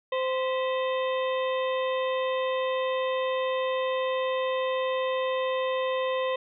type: harmonic tone with a mistuned harmonic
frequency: 519 Hz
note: C5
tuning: 14 cents flat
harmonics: 1 / 2 / 4 / 5 / 6 / 7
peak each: -26 / -32 / -38 / -40 / -42 / -43 dBFS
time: 0.12-6.36 s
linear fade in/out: 5 ms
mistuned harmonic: 4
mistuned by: -100 cents
effects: none